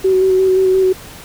sine tone with vibrato, 376.8 Hz, F#4, 32 cents sharp, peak -9 dBFS, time 0.04-0.93 s, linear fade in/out 10 ms, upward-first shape square, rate 5.7 Hz, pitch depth 15 cents each way, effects pink hiss -35 dBFS RMS until 1.24 s

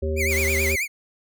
harmonic tone, 78.1 Hz, D#2, 7 cents sharp, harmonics 1 / 3 / 5 / 7, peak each -24 / -34 / -27 / -31 dBFS, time 0.02-0.76 s, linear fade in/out 10 ms
45% pulse tone with vibrato, 2217 Hz, C#7, in tune, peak -22 dBFS, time 0.16-0.88 s, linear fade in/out 50 ms, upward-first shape triangle, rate 9.2 Hz, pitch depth 200 cents each way
white noise, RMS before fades -33 dBFS, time 0.28-0.76 s, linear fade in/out 50 ms
effects none

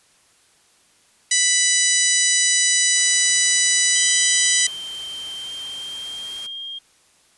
harmonic tone, 990 Hz, B5, 4 cents sharp, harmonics 2 / 3 / 4 / 5 / 6 / 7 / 8 / 9, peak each -23 / -27 / -23 / -27 / -21 / -24 / -24 / -23 dBFS, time 1.31-4.67 s, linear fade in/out 5 ms
white noise, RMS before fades -39 dBFS, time 2.95-6.47 s, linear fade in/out 10 ms
sine tone with pitch glide, 3136 to 3217 Hz, G7 to G7, 0 to +44 cents, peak -29 dBFS, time 3.95-6.79 s, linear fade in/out 10 ms, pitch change +44 cents, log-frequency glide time 5.31-6.58 s
effects white hiss -57 dBFS RMS until 7.37 s + resampled to 24000 Hz

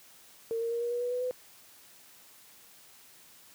sine tone with pitch steps, 456.3 / 462.7 / 469.1 / 475.7 / 482.3 / 489.1 / 495.9 / 502.8 Hz, A#4 / A#4 / A#4 / A#4 / B4 / B4 / B4 / B4, -37 / -13 / +11 / +35 / -41 / -17 / +7 / +31 cents, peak -29 dBFS, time 0.51-1.31 s, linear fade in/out 0 ms, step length 100 ms, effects white hiss -56 dBFS RMS until 3.54 s + high-pass 80 Hz 12 dB/octave

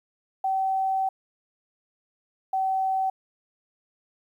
sine tone pair in turn, 767 / 764.1 Hz, G5 / G5, -38 / -44 cents, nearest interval unison, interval 6 cents, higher first, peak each -22 / -22 dBFS, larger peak neither, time 0.44-1.09 / 2.53-3.1 s, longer first, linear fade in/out 5 ms, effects 10-bit

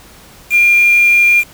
sine tone with quantisation, 2398 Hz, D7, 36 cents sharp, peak -6 dBFS, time 0.5-1.44 s, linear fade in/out 50 ms, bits 4, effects pink hiss -40 dBFS RMS until 1.53 s

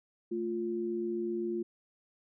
sine tone pair together, 221.3 / 349.2 Hz, A3 / F4, +10 / 0 cents, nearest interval minor sixth, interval 790 cents, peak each -37 / -32 dBFS, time 0.31-1.63 s, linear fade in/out 10 ms, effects none

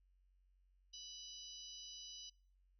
harmonic tone, 987.8 Hz, B5, in tune, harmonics 3 / 4 / 5 / 6, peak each -55 / -57 / -55 / -56 dBFS, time 0.93-2.3 s, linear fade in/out 10 ms, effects noise-tail reverb RT60 0.5 s tail -26 dB re dry + added 46 Hz sine -70 dBFS peak until 2.79 s

